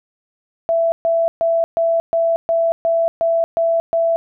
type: tone bursts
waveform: sine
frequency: 665 Hz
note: E5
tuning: 15 cents sharp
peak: -13 dBFS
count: 10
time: 0.69-4.16 s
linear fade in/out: 0 ms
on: 230 ms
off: 130 ms
effects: none